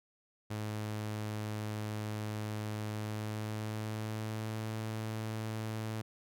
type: tone with pitch glide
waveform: sawtooth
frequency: 106.8 to 109.93 Hz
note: G#2 to A2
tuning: +49 to -1 cents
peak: -32 dBFS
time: 0.5-6.02 s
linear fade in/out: 10 ms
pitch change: +50 cents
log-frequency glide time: 2.91-4.73 s
effects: none